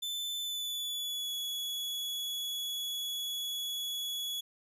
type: tone with pitch glide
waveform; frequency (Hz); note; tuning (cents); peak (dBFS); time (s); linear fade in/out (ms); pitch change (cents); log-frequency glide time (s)
40% pulse; 3520 to 3382; A7 to G#7; 0 to +31; -33; 0.02-4.41; 10; -69; 0.4-1.33
effects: none